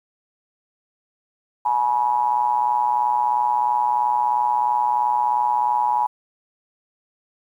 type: ring-modulated tone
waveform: triangle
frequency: 61.5 Hz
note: B1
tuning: 7 cents flat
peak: -12 dBFS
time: 1.65-6.07 s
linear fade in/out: 10 ms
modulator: 908 Hz
effects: 9-bit